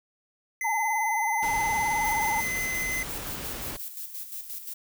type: tone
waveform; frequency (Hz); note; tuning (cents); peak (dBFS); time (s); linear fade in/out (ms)
square; 2042; C7; -43; -29; 0.61-3.03; 2
type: tone with vibrato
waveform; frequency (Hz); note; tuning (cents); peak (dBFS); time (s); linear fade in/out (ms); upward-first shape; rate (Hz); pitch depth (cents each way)
sine; 872; A5; -16; -25; 0.64-2.41; 10; sine; 19; 95
type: noise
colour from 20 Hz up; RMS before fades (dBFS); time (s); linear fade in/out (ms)
pink; -37; 1.42-3.77; 10
type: noise with tremolo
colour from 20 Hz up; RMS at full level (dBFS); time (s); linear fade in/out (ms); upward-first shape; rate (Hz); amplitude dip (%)
violet; -36; 2.04-4.74; 10; square; 5.7; 55
effects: none